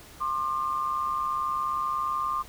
sine tone pair together, 1059.9 / 1200 Hz, C6 / D6, +22 / +37 cents, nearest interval major second, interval 215 cents, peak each -29 / -28 dBFS, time 0.2-2.43 s, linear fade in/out 20 ms, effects added 60 Hz sine -56 dBFS peak until 2.48 s + pink hiss -49 dBFS RMS until 2.48 s

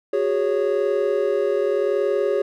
triangle chord, F# suspended second, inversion none, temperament equal with one note detuned, 370 / 410.8 / 554.4 Hz, F#4 / G#4 / C#5, 0 / -19 / 0 cents, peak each -23 / -19 / -21 dBFS, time 0.13-2.42 s, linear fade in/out 5 ms, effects none

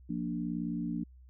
sine chord, Bb major, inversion second, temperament equal, 174.61 / 233.1 / 293.7 Hz, F3 / Bb3 / D4, 0 / 0 / 0 cents, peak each -36 / -36 / -37 dBFS, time 0.09-1.04 s, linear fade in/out 10 ms, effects added 63 Hz sine -52 dBFS peak until 1.29 s

